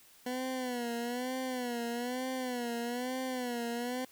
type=tone with vibrato; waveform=20% pulse; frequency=246.9 Hz; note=B3; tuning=in tune; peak=-29 dBFS; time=0.26-4.05 s; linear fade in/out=5 ms; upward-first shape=sine; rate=1.1 Hz; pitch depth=88 cents each way; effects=white hiss -60 dBFS RMS until 4.11 s